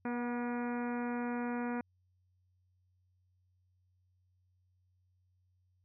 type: harmonic tone with a mistuned harmonic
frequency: 241 Hz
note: B3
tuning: 42 cents flat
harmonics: 1 / 2 / 3 / 4 / 5 / 6 / 7 / 8 / 9 / 10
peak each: -35 / -42 / -45 / -45 / -51 / -47 / -52 / -53 / -56 / -55 dBFS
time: 0.05-1.81 s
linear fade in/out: 2 ms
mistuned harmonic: 3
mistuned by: +20 cents
effects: added 91 Hz sine -70 dBFS peak until 5.84 s